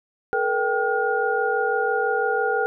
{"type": "tone cluster", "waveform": "sine", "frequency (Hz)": [433.9, 479.9, 782, 1428], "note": ["A4", "B4", "G5", "F6"], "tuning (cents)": [-24, -50, -4, 38], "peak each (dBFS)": -25, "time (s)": [0.33, 2.66], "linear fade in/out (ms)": 0, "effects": []}